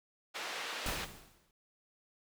white band-pass noise, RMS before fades -41 dBFS, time 0.34-1.06 s, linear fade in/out 20 ms, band 410 to 3300 Hz, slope 12 dB/octave
pink noise with exponential decay, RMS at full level -35 dBFS, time 0.86-1.51 s, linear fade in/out 2 ms, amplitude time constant 140 ms
effects none

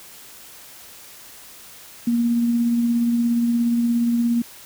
sine tone with tremolo, 235.8 Hz, A#3, 20 cents sharp, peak -15 dBFS, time 2.07-4.42 s, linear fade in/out 5 ms, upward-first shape triangle, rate 17 Hz, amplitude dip 30%, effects white hiss -43 dBFS RMS until 4.65 s

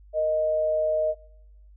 sine tone pair together, 464.2 / 622.3 Hz, A#4 / D#5, -7 / 0 cents, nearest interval perfect fourth, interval 507 cents, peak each -33 / -21 dBFS, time 0.13-1.15 s, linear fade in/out 50 ms, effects noise-tail reverb RT60 1.0 s tail -26 dB re dry + added 50 Hz sine -48 dBFS peak until 1.76 s

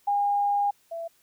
sine tone pair in turn, 812 / 667.7 Hz, G#5 / E5, -39 / +22 cents, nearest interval minor third, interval 339 cents, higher first, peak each -21 / -31 dBFS, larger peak first, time 0.07-0.71 / 0.91-1.08 s, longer first, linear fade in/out 10 ms, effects white hiss -64 dBFS RMS until 1.22 s

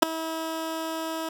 15% pulse tone with ADSR envelope, 322.9 Hz, E4, 36 cents flat, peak -3 dBFS, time 0.02-1.29 s, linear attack 10 ms, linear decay 5 ms, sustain -20 dB, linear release 4 ms, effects none

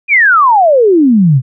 sine exponential sweep, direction down, 2489 to 120.4 Hz, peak -4 dBFS, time 0.08-1.42 s, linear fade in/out 50 ms, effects none

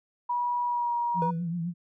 sine tone with pitch glide, 969 to 951.3 Hz, B5 to A#5, -33 to +35 cents, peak -25 dBFS, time 0.29-1.31 s, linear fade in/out 10 ms, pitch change -32 cents, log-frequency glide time 0.65-0.92 s
sine tone with vibrato, 170.5 Hz, F3, 41 cents flat, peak -28 dBFS, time 1.14-1.74 s, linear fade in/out 50 ms, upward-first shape triangle, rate 7.8 Hz, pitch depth 81 cents each way
triangle tone with exponential decay, 492.3 Hz, B4, 6 cents flat, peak -25 dBFS, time 1.22-1.5 s, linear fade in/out 0 ms, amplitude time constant 59 ms
effects none

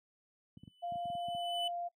triangle tone with exponential growth, 2998 Hz, F#7, 22 cents sharp, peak -31 dBFS, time 0.57-1.68 s, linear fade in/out 5 ms, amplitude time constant 240 ms
clicks, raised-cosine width 5 ms, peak -34 dBFS, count 10, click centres 0.573 / 0.635 / 0.677 / 0.922 / 0.957 / 1.056 / 1.101 / 1.152 / 1.285 / 1.349 s
sine tone, 696 Hz, F5, 6 cents flat, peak -36 dBFS, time 0.82-1.89 s, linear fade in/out 20 ms
effects noise-tail reverb RT60 0.1 s tail -20 dB re dry + high-pass 150 Hz 12 dB/octave

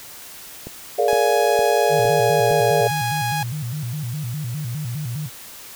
click train, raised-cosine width 2 ms, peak -19 dBFS, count 5, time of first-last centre 0.67-2.513 s, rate 2.17 Hz
sine chord, Bb dominant seventh, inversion third, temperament just, 419.5 / 466.2 / 582.7 / 699.2 Hz, Ab4 / Bb4 / D5 / F5, +17 / 0 / -14 / +2 cents, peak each -21 dBFS, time 0.98-2.88 s, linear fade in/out 10 ms
sawtooth tone with pitch glide, 834 to 829.2 Hz, G#5 to G#5, +7 to -3 cents, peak -18 dBFS, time 1.08-3.43 s, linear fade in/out 2 ms, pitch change -10 cents, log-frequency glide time 2.06-2.58 s
sine tone with vibrato, 134.8 Hz, C#3, 48 cents flat, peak -24 dBFS, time 1.89-5.3 s, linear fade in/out 50 ms, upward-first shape square, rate 4.9 Hz, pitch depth 210 cents each way
effects white hiss -39 dBFS RMS until 5.75 s

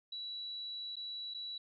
sine tone with dropouts, 3926 Hz, B7, 11 cents flat, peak -40 dBFS, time 0.12-1.58 s, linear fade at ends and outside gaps 5 ms, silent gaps 0.957-0.966 / 1.339-1.345 s, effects none

